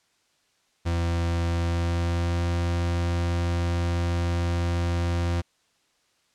40% pulse tone with pitch glide, 85 to 86.14 Hz, F2 to F2, -46 to -23 cents, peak -22 dBFS, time 0.85-5.42 s, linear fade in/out 20 ms, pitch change +23 cents, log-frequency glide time 1.52-2.51 s, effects white hiss -67 dBFS RMS until 6.34 s + low-pass 7000 Hz 12 dB/octave

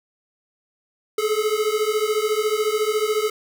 square beating tone pair, 421.6 / 435.6 Hz, G#4 / A4, +26 / -17 cents, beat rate 14 Hz, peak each -23 dBFS, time 1.18-3.3 s, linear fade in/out 5 ms, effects none

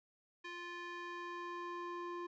square tone with band-pass filter sweep, 349.2 Hz, F4, in tune, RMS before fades -45 dBFS, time 0.44-2.27 s, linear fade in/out 10 ms, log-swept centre 2100 to 790 Hz, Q 1.3, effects resampled to 16000 Hz

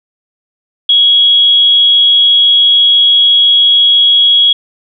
sine tone with amplitude modulation, 3322 Hz, G#7, in tune, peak -3 dBFS, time 0.89-4.53 s, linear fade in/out 5 ms, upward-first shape sine, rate 283 Hz, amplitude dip 25%, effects none

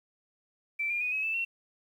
sine tone with pitch steps, 2333 / 2406 / 2480 / 2557 / 2637 / 2719 Hz, D7 / D7 / D#7 / D#7 / E7 / F7, -12 / +41 / -6 / +47 / 0 / -47 cents, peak -28 dBFS, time 0.79-1.45 s, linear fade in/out 10 ms, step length 110 ms, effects 10-bit

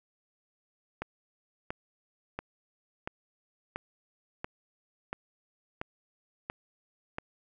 click train, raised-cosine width 0.5 ms, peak -19 dBFS, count 10, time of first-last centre 1.02-7.184 s, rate 1.46 Hz, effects none

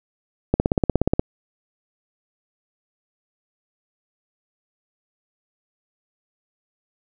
click train, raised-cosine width 2 ms, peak -3 dBFS, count 12, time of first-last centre 0.54-1.195 s, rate 16.8 Hz, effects none

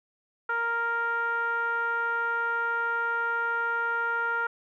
10% pulse tone with low-pass filter, 466.2 Hz, A#4, in tune, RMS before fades -28 dBFS, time 0.49-4.47 s, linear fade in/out 5 ms, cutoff 1300 Hz, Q 6.5, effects none

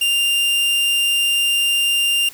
45% pulse tone, 2794 Hz, F7, in tune, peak -15 dBFS, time 0.01-2.29 s, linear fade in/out 5 ms, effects white hiss -41 dBFS RMS until 2.33 s

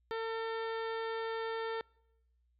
harmonic tone with a mistuned harmonic, 450.9 Hz, A4, 42 cents sharp, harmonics 1 / 2 / 3 / 4 / 5 / 6 / 7 / 8 / 9 / 10, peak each -36 / -42 / -44 / -46 / -54 / -60 / -54 / -54 / -63 / -58 dBFS, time 0.11-1.81 s, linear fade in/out 0 ms, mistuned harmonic 10, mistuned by +30 cents, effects noise-tail reverb RT60 0.9 s tail -26 dB re dry + added 60 Hz sine -70 dBFS peak until 2.59 s

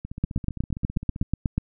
two click trains, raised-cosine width 5 ms, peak -21 / -10 dBFS, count 19 / 12, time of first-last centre 0.05-1.226 / 0.24-1.58 s, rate 15.3 / 8.21 Hz, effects none

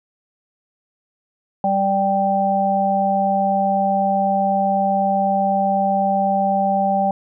harmonic tone, 196 Hz, G3, in tune, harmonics 1 / 3 / 4, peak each -22 / -22 / -17 dBFS, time 1.64-7.11 s, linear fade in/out 2 ms, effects none

